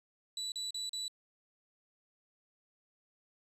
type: tone bursts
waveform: 35% pulse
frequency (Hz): 3951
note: B7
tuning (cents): 0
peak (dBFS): -34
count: 4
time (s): 0.37-1.081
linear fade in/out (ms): 2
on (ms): 150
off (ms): 37
effects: resampled to 32000 Hz